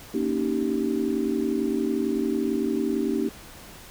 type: chord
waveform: sine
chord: Eb dominant seventh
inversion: second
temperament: just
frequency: 233.3 / 280 / 311.1 / 388.9 Hz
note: Bb3 / Db4 / Eb4 / G4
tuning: +2 / +18 / 0 / -14 cents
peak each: -28 dBFS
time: 0.14-3.29 s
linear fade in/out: 5 ms
effects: pink hiss -45 dBFS RMS until 3.9 s